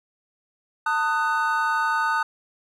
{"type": "chord", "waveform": "triangle", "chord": "D# diminished", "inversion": "second", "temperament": "just", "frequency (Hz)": [896, 1244.5, 1493.4], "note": ["A5", "D#6", "F#6"], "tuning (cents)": [31, 0, 16], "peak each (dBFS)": -23, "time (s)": [0.86, 2.23], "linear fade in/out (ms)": 5, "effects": []}